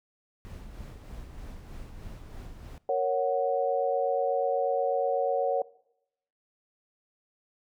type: noise with tremolo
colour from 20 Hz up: brown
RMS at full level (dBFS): -41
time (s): 0.45-2.78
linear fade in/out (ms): 0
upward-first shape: sine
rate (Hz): 3.2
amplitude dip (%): 40
type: chord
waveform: sine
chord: F# major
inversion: first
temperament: equal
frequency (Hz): 466.2 / 554.4 / 740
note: A#4 / C#5 / F#5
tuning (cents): 0 / 0 / 0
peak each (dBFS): -30 / -27 / -29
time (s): 2.89-5.62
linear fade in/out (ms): 2
effects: noise-tail reverb RT60 0.8 s tail -21 dB re dry